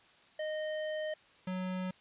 square tone pair in turn, 618 / 184.8 Hz, D#5 / F#3, -12 / -2 cents, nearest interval octave + major sixth, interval 2090 cents, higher first, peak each -35 / -35 dBFS, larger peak neither, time 0.39-1.14 / 1.47-1.91 s, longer first, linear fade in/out 5 ms, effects white hiss -62 dBFS RMS until 2 s + resampled to 8000 Hz

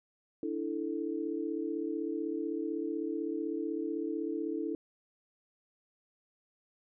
sine chord, D suspended second, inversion none, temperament equal, 293.7 / 329.6 / 440 Hz, D4 / E4 / A4, 0 / 0 / 0 cents, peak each -37 / -35 / -38 dBFS, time 0.43-4.75 s, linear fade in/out 2 ms, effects none

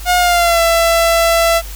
sawtooth tone with pitch glide, 717 to 669 Hz, F5 to E5, +45 to +25 cents, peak -6 dBFS, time 0.05-1.62 s, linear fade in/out 50 ms, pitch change -120 cents, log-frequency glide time 0.18-0.61 s, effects added 50 Hz sine -26 dBFS peak until 1.75 s + white hiss -34 dBFS RMS until 1.75 s

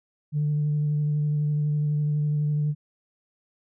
sine tone with vibrato, 149 Hz, D3, 25 cents sharp, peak -20 dBFS, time 0.32-2.75 s, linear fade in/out 50 ms, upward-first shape triangle, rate 12 Hz, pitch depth 20 cents each way, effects tanh soft clip ceiling -18 dBFS

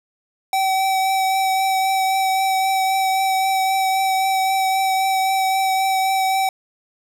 square tone with vibrato, 766 Hz, G5, 40 cents flat, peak -17 dBFS, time 0.53-6.49 s, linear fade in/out 2 ms, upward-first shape triangle, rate 3.8 Hz, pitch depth 15 cents each way, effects none

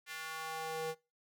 square tone with high-pass filter sweep, 159.9 Hz, D#3, 48 cents sharp, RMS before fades -41 dBFS, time 0.06-0.95 s, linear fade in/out 50 ms, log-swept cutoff 1900 to 410 Hz, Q 1.7, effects noise-tail reverb RT60 0.3 s tail -23 dB re dry

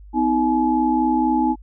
sine tone cluster, 253.2 / 317.3 / 850 Hz, B3 / D#4 / G#5, +43 / +34 / +40 cents, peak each -20 dBFS, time 0.13-1.56 s, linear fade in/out 50 ms, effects added 50 Hz sine -39 dBFS peak until 1.62 s

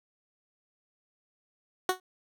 15% pulse tone with exponential decay, 370 Hz, F#4, in tune, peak -14 dBFS, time 1.89-2 s, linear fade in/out 2 ms, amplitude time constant 23 ms, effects none

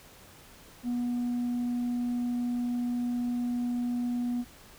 sine tone with tanh clipping, 242.9 Hz, B3, 29 cents flat, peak -28 dBFS, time 0.83-4.45 s, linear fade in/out 50 ms, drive 1 dB, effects pink hiss -53 dBFS RMS until 4.78 s

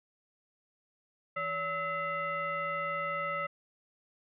sine tone with frequency modulation, 1300 Hz, E6, 24 cents flat, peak -31 dBFS, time 1.36-3.47 s, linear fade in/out 10 ms, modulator 731 Hz, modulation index 1.1, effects none

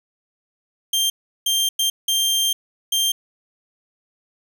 sawtooth tone bursts at uneven times, 3174 Hz, G7, 21 cents sharp, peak -14 dBFS, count 5, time 0.93-1.1 / 1.46-1.69 / 1.79-1.9 / 2.08-2.53 / 2.92-3.12 s, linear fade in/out 5 ms, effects none

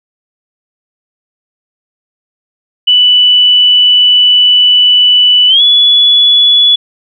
sine tone with pitch glide, 2973 to 3415 Hz, F#7 to G#7, +8 to +48 cents, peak -3 dBFS, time 2.87-6.76 s, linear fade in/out 10 ms, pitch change +240 cents, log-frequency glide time 5.48-5.62 s, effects none

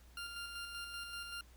20% pulse tone with tremolo, 1396.9 Hz, F6, in tune, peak -37 dBFS, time 0.17-1.41 s, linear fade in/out 2 ms, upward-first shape square, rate 5.2 Hz, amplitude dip 35%, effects added 60 Hz sine -58 dBFS peak until 1.56 s + pink hiss -66 dBFS RMS until 1.56 s

